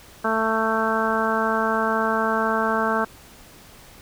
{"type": "harmonic tone", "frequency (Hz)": 222, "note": "A3", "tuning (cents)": 16, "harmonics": [1, 2, 3, 4, 5, 6, 7], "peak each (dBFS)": [-27, -27, -27, -27, -27, -27, -27], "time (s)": [0.24, 3.05], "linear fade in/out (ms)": 10, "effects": ["pink hiss -47 dBFS RMS until 4.01 s"]}